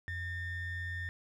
triangle ring-modulated tone, 866 Hz, A5, 28 cents flat, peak -31 dBFS, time 0.08-1.09 s, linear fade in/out 0 ms, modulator 954 Hz, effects none

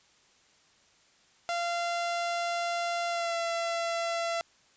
sawtooth tone with pitch glide, 689 to 675.6 Hz, F5 to E5, -24 to +42 cents, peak -25 dBFS, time 1.49-4.41 s, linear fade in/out 0 ms, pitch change -34 cents, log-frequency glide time 3.09-3.35 s, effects white hiss -63 dBFS RMS until 4.76 s + resampled to 16000 Hz

